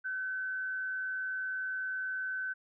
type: tone with frequency modulation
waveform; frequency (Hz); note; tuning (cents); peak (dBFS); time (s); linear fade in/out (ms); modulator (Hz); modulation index
sine; 1523; F#6; +50; -33; 0.04-2.54; 20; 118; 0.28
effects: none